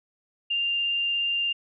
sine tone with vibrato, 2794 Hz, F7, in tune, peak -23 dBFS, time 0.5-1.53 s, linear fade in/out 10 ms, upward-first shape triangle, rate 17 Hz, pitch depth 8 cents each way, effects none

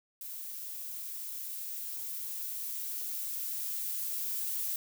violet noise with level ramp, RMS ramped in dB -42 to -34 dBFS, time 0.21-4.76 s, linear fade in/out 2 ms, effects none

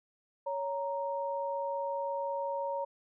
sine tone pair together, 558 / 932.3 Hz, C#5 / A#5, +11 / 0 cents, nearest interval major sixth, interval 889 cents, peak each -34 / -35 dBFS, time 0.46-2.85 s, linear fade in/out 10 ms, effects none

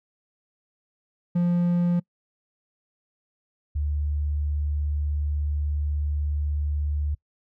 triangle / sine tone pair in turn, 174.61 / 73.63 Hz, F3 / D2, 0 / +5 cents, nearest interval octave + minor third, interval 1495 cents, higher first, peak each -17 / -23 dBFS, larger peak first, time 1.35-2 / 3.75-7.15 s, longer second, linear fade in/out 10 ms, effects noise-tail reverb RT60 0.1 s tail -25 dB re dry

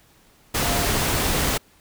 sine tone in noise, 698.5 Hz, F5, in tune, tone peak -29 dBFS, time 0.65-0.86 s, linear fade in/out 10 ms, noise pink, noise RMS -22 dBFS, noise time 0.54-1.58 s, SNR -10 dB, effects pink hiss -56 dBFS RMS until 1.8 s

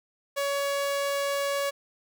sawtooth tone, 562 Hz, C#5, 24 cents sharp, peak -22 dBFS, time 0.36-1.71 s, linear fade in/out 20 ms, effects none

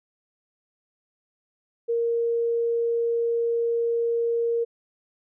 sine tone, 466.2 Hz, A#4, in tune, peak -21 dBFS, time 1.88-4.65 s, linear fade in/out 20 ms, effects none

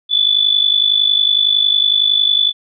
sine tone with amplitude modulation, 3472 Hz, A7, 24 cents flat, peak -7 dBFS, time 0.09-2.53 s, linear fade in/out 50 ms, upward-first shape sine, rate 50.9 Hz, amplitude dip 75%, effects none

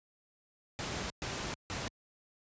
pink noise bursts at uneven times, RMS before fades -37 dBFS, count 3, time 0.79-1.1 / 1.22-1.54 / 1.7-1.88 s, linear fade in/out 0 ms, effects high-pass 60 Hz 12 dB/octave + resampled to 16000 Hz

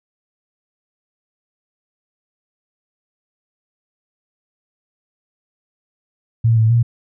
sine tone with pitch steps, 114.4 / 111.1 / 117.9 Hz, A#2 / A2 / A#2, -32 / +17 / +20 cents, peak -10 dBFS, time 6.44-6.83 s, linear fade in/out 10 ms, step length 130 ms, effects none

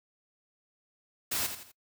white noise with echo, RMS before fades -31 dBFS, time 1.31-1.47 s, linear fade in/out 10 ms, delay 83 ms, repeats 3, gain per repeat -8 dB, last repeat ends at 1.719 s, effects noise-tail reverb RT60 0.1 s tail -22 dB re dry

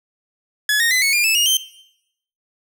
sawtooth tone with pitch steps, 1700 / 1853.9 / 2022 / 2205 / 2404 / 2622 / 2859 / 3118 Hz, G#6 / A#6 / B6 / C#7 / D7 / E7 / F7 / G7, +40 / -10 / +40 / -10 / +40 / -10 / +40 / -10 cents, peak -11 dBFS, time 0.69-1.57 s, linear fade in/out 2 ms, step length 110 ms, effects noise-tail reverb RT60 0.8 s tail -19 dB re dry

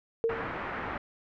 sine tone with exponential decay, 457 Hz, A#4, 34 cents flat, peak -21 dBFS, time 0.24-0.56 s, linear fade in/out 0 ms, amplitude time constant 69 ms
white low-pass noise, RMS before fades -36 dBFS, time 0.29-0.98 s, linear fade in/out 5 ms, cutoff 1800 Hz, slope 24 dB/octave
effects none

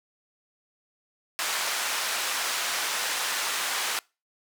pink band-pass noise, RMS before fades -29 dBFS, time 1.39-3.99 s, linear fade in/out 0 ms, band 1000 to 11000 Hz, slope 12 dB/octave, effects noise-tail reverb RT60 0.3 s tail -26 dB re dry

